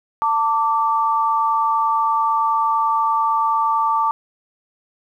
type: tone pair together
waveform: sine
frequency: 894 / 1165.1 Hz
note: A5 / D6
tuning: +27 / -14 cents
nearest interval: perfect fourth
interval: 459 cents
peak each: -18 dBFS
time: 0.22-4.11 s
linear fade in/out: 0 ms
effects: 9-bit